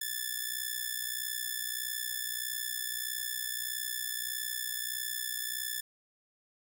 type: ring-modulated tone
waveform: 5% pulse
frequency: 1743 Hz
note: A6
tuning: 17 cents flat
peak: -20 dBFS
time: 0.01-5.81 s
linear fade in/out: 5 ms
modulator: 30.8 Hz
effects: none